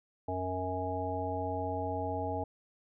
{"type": "harmonic tone", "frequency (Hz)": 92.2, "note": "F#2", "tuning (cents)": -6, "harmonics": [1, 3, 5, 7, 9], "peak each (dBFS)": [-38, -40, -39, -38, -37], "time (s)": [0.28, 2.44], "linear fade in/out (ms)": 5, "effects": []}